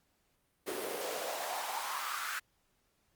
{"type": "noise with high-pass filter sweep", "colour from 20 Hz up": "pink", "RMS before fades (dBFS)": -38, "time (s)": [0.66, 2.4], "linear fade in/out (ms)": 20, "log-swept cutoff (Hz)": [360, 1500], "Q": 3.9, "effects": ["pink hiss -75 dBFS RMS until 3.15 s", "Opus 48 kbps"]}